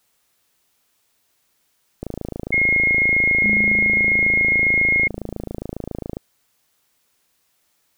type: click train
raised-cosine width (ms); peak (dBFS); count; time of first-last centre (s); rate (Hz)
2; -14; 114; 2.03-6.169; 27.3
type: tone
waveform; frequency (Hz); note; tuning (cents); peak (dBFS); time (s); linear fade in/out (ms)
sine; 2152; C7; +48; -14; 2.52-5.08; 10
type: tone with exponential decay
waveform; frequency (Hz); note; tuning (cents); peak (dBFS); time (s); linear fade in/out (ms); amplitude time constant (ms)
sine; 207.7; G#3; 0; -21; 3.44-5.61; 2; 470
effects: white hiss -66 dBFS RMS until 7.97 s